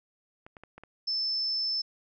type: clicks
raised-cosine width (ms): 0.5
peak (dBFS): -31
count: 5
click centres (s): 0.465 / 0.568 / 0.636 / 0.78 / 0.836
type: tone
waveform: sine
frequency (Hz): 5274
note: E8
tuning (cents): 0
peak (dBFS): -27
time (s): 1.07-1.82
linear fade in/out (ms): 10
effects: none